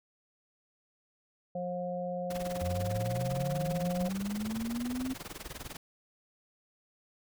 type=harmonic tone; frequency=178.4 Hz; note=F3; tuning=37 cents sharp; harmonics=1 / 3 / 4; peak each=-38 / -35 / -40 dBFS; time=1.55-4.09 s; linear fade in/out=5 ms
type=noise with tremolo; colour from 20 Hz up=pink; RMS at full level=-40 dBFS; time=2.3-5.77 s; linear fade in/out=5 ms; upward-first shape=sine; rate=20 Hz; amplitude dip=90%
type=linear sweep; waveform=sine; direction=up; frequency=82.41 to 264 Hz; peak=-32 dBFS; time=2.61-5.14 s; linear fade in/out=10 ms
effects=none